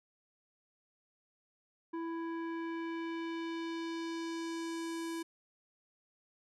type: tone with low-pass filter sweep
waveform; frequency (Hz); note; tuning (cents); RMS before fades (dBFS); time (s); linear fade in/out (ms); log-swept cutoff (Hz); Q
square; 331.1; E4; +8; -39; 1.93-5.23; 10; 1200 to 11000; 1.2
effects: none